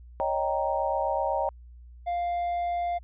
sine chord, Eb dominant seventh, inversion third, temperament equal, 554.4 / 622.3 / 784 / 932.3 Hz, Db5 / Eb5 / G5 / Bb5, 0 / 0 / 0 / 0 cents, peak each -30 dBFS, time 0.2-1.49 s, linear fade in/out 0 ms
triangle tone, 698.5 Hz, F5, in tune, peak -24 dBFS, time 2.06-2.99 s, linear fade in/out 20 ms
effects added 60 Hz sine -45 dBFS peak until 3.03 s + resampled to 8000 Hz

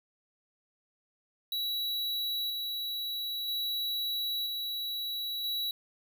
square tone with tremolo, 3912 Hz, B7, 17 cents flat, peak -31 dBFS, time 1.52-5.71 s, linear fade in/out 2 ms, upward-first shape square, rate 0.51 Hz, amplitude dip 25%, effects none

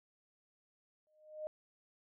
sine tone with exponential growth, 615 Hz, D#5, 20 cents flat, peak -36 dBFS, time 1.07-1.47 s, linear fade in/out 0 ms, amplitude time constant 85 ms, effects none

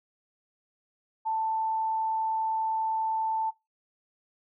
sine tone, 885 Hz, A5, 10 cents sharp, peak -26 dBFS, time 1.25-3.51 s, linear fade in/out 20 ms, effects noise-tail reverb RT60 0.2 s tail -17 dB re dry

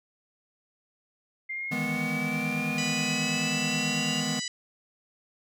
sine linear sweep, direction up, 2100 to 2818 Hz, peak -31 dBFS, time 1.49-4.21 s, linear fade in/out 10 ms
square chord, E major seventh, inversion third, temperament equal, 155.56 / 164.81 / 207.7 / 246.9 Hz, D#3 / E3 / G#3 / B3, 0 / 0 / 0 / 0 cents, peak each -37 / -37 / -35 / -33 dBFS, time 1.71-4.4 s, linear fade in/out 10 ms
harmonic tone, 987.8 Hz, B5, in tune, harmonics 2 / 3 / 4 / 5 / 6 / 7 / 8, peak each -38 / -38 / -39 / -37 / -41 / -40 / -40 dBFS, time 2.78-4.48 s, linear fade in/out 2 ms
effects none

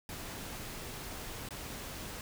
pink noise with dropouts, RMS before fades -43 dBFS, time 0.09-2.21 s, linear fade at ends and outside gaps 1 ms, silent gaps 1.488-1.507 s, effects none

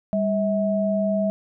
sine tone pair together, 199.1 / 645 Hz, G3 / E5, +27 / -38 cents, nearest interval octave + minor sixth, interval 2035 cents, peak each -22 dBFS, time 0.13-1.3 s, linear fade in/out 0 ms, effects none

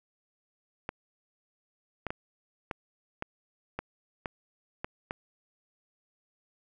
clicks, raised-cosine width 0.5 ms, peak -18 dBFS, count 9, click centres 0.891 / 2.067 / 2.105 / 2.712 / 3.224 / 3.79 / 4.258 / 4.845 / 5.109 s, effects none

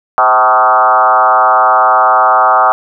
sine tone with frequency modulation, 1004 Hz, B5, 28 cents sharp, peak -5 dBFS, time 0.18-2.72 s, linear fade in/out 0 ms, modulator 120 Hz, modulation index 2.9, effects none

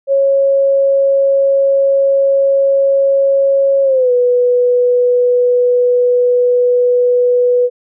sine tone with pitch glide, 549 to 491.9 Hz, C#5 to B4, -17 to -7 cents, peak -8 dBFS, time 0.07-7.7 s, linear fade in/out 50 ms, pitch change -190 cents, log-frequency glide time 3.83-4.12 s, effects none

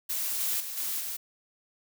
blue noise with level steps, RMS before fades -31 / -29 / -37 / -32 / -35 dBFS, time 0.09-1.17 s, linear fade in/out 10 ms, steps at 0.4 / 0.6 / 0.77 / 1 s, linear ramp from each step 5 ms, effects none

